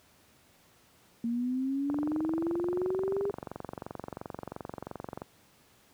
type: linear sweep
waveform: sine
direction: up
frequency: 230 to 405.5 Hz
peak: -28 dBFS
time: 1.24-3.31 s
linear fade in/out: 2 ms
type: click train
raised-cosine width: 1 ms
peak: -23 dBFS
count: 77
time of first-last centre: 1.9-5.219 s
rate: 22.9 Hz
effects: pink hiss -62 dBFS RMS until 5.93 s + high-pass 80 Hz 12 dB/octave